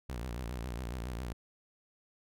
sawtooth tone with vibrato, 60.5 Hz, B1, 35 cents flat, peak -33 dBFS, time 0.09-1.33 s, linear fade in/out 5 ms, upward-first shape sine, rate 7.3 Hz, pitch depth 150 cents each way, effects none

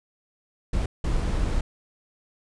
brown noise bursts at uneven times, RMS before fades -24 dBFS, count 2, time 0.73-0.86 / 1.04-1.61 s, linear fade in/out 5 ms, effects resampled to 22050 Hz

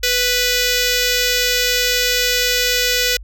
5% pulse tone with notch filter, 493.9 Hz, B4, in tune, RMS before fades -17 dBFS, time 0.03-3.17 s, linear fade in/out 5 ms, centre 990 Hz, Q 1.6, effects added 50 Hz sine -32 dBFS peak until 3.23 s

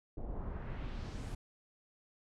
brown noise with low-pass filter sweep, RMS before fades -41 dBFS, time 0.17-1.35 s, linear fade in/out 5 ms, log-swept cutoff 550 to 11000 Hz, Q 1.4, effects none

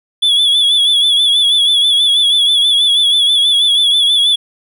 triangle tone with vibrato, 3415 Hz, G#7, 48 cents sharp, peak -7 dBFS, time 0.22-4.36 s, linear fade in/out 10 ms, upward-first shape sine, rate 6.2 Hz, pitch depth 59 cents each way, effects none

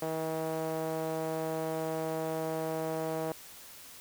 sawtooth tone with band-pass filter, 160 Hz, D#3, 49 cents sharp, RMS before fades -34 dBFS, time 0.02-3.32 s, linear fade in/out 2 ms, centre 600 Hz, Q 1.9, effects white hiss -50 dBFS RMS until 4 s

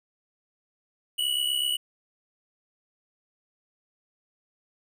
square tone pair together, 2905 / 2973 Hz, F#7 / F#7, -32 / +8 cents, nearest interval unison, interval 40 cents, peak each -28 dBFS, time 1.18-1.77 s, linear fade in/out 10 ms, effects 10-bit

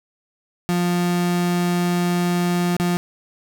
35% pulse tone with dropouts, 175.9 Hz, F3, 13 cents sharp, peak -16 dBFS, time 0.69-2.97 s, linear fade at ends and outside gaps 0 ms, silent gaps 2.766-2.799 s, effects none

